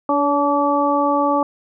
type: harmonic tone with a mistuned harmonic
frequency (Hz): 288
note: D4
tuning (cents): -34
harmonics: 1 / 2 / 3 / 4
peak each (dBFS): -20 / -20 / -20 / -20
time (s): 0.09-1.43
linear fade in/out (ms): 2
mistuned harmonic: 2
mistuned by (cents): -22
effects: none